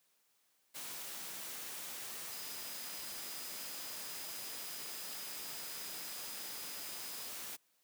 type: tone in noise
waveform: sine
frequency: 4978 Hz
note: D#8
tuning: in tune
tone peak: -52 dBFS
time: 2.31-7.3 s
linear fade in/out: 20 ms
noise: white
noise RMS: -45 dBFS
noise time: 0.74-7.57 s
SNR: -10 dB
effects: white hiss -75 dBFS RMS until 7.83 s + high-pass 150 Hz 12 dB/octave